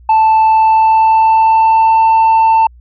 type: tone with pitch glide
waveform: sine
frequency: 880 to 893.3 Hz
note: A5 to A5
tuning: 0 to +26 cents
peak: -3 dBFS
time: 0.09-2.67 s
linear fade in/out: 5 ms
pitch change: +26 cents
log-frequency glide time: 0.43-2.02 s
effects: tanh soft clip ceiling -5 dBFS + added 60 Hz sine -37 dBFS peak until 2.8 s